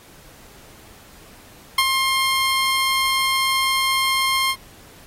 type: tone with ADSR envelope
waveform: 15% pulse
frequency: 1063 Hz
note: C6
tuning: 27 cents sharp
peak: -6 dBFS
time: 1.78-4.56 s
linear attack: 5 ms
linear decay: 47 ms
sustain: -5 dB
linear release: 61 ms
effects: pink hiss -47 dBFS RMS until 5.06 s + AAC 48 kbps